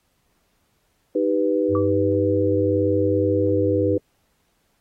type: chord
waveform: sine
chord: Eb augmented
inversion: none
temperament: equal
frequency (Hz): 311.1 / 392 / 493.9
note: Eb4 / G4 / B4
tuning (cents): 0 / 0 / 0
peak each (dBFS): -22 / -23 / -21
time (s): 1.15-3.98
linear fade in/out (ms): 5
type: tone with vibrato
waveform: sine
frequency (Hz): 98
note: G2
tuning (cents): 0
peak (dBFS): -24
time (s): 1.68-3.99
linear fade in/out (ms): 50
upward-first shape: square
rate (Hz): 11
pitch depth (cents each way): 13
type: tone with exponential decay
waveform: sine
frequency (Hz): 1153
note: D6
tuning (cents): -32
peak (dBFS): -23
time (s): 1.75-1.91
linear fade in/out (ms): 2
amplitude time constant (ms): 34
effects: pink hiss -68 dBFS RMS until 4.8 s + AAC 48 kbps